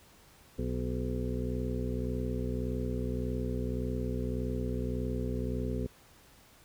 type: harmonic tone with a mistuned harmonic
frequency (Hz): 61.74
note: B1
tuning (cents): 0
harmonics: 1 / 2 / 3 / 4 / 6 / 7 / 8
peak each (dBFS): -35 / -37 / -41 / -37 / -42 / -40 / -44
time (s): 0.58-5.87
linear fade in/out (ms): 10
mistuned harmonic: 8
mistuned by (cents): +53
effects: pink hiss -59 dBFS RMS until 6.64 s